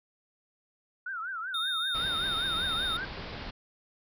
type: tone with vibrato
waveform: sine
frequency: 1426 Hz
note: F6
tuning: 36 cents sharp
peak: -33 dBFS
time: 1.06-3.05 s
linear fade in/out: 5 ms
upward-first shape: triangle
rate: 5.2 Hz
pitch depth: 210 cents each way
type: tone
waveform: triangle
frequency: 3673 Hz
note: A#7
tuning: 26 cents flat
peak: -28 dBFS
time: 1.54-2.97 s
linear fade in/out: 5 ms
type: low-pass noise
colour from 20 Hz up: pink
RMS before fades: -40 dBFS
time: 1.94-3.51 s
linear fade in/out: 10 ms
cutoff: 5100 Hz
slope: 96 dB/octave
effects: none